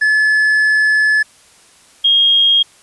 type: tone pair in turn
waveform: triangle / sine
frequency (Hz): 1722 / 3251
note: A6 / G#7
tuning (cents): -38 / -38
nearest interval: major seventh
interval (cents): 1100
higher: second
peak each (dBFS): -8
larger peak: neither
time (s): 0.01-1.23 / 2.04-2.63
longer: first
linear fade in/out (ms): 10
effects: white hiss -47 dBFS RMS until 2.82 s + resampled to 24000 Hz